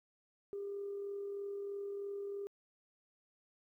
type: tone with amplitude modulation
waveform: sine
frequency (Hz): 401.2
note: G4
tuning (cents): +40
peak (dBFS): -37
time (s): 0.53-2.47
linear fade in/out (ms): 0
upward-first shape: sine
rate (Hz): 43.1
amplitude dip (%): 30
effects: tanh soft clip ceiling -34 dBFS + 13-bit